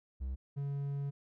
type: tone pair in turn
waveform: triangle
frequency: 65.41 / 140.7 Hz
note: C2 / C#3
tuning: 0 / +26 cents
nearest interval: octave + minor second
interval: 1326 cents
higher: second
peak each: -33 / -32 dBFS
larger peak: second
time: 0.2-0.36 / 0.56-1.11 s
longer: second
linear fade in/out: 20 ms
effects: none